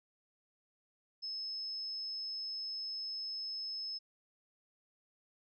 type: tone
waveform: sine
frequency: 5200 Hz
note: E8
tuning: 24 cents flat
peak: -38 dBFS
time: 1.22-3.99 s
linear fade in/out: 20 ms
effects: none